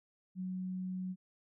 sine tone, 185 Hz, F#3, in tune, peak -36 dBFS, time 0.35-1.16 s, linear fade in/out 50 ms, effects none

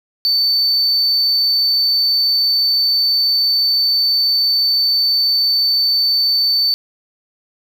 triangle tone, 4533 Hz, C#8, 38 cents sharp, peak -11 dBFS, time 0.25-6.74 s, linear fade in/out 0 ms, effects none

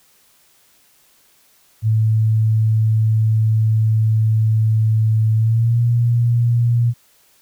sine tone with pitch glide, 110 to 118.58 Hz, A2 to A#2, 0 to +30 cents, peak -12 dBFS, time 1.82-6.94 s, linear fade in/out 50 ms, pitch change +130 cents, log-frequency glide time 5.35-5.81 s, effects white hiss -55 dBFS RMS until 7.41 s

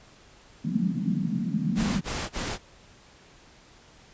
white band-pass noise, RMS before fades -27 dBFS, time 0.64-2.01 s, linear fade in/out 10 ms, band 160 to 230 Hz, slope 48 dB/octave
pink noise bursts, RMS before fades -31 dBFS, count 3, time 1.75-2.584 s, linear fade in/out 50 ms, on 260 ms, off 27 ms
effects pink hiss -54 dBFS RMS until 4.13 s + resampled to 16000 Hz

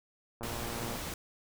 click train, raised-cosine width 1 ms, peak -28 dBFS, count 65, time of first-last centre 0.41-0.957 s, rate 117 Hz
pink noise, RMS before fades -39 dBFS, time 0.43-1.14 s, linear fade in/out 2 ms
effects none

